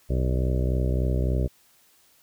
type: harmonic tone with a mistuned harmonic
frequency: 63.5 Hz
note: B1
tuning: 49 cents sharp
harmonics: 1 / 2 / 3 / 4 / 5 / 6 / 7 / 8 / 9 / 10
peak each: -23 / -27 / -34 / -36 / -37 / -35 / -38 / -41 / -38 / -42 dBFS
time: 0.09-1.48 s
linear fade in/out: 20 ms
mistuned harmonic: 10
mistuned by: -39 cents
effects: white hiss -60 dBFS RMS until 2.22 s